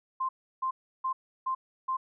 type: tone bursts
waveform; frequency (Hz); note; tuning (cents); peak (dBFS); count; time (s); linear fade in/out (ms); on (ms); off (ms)
sine; 1046.5; C6; 0; -27; 5; 0.2-1.97; 10; 90; 330
effects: none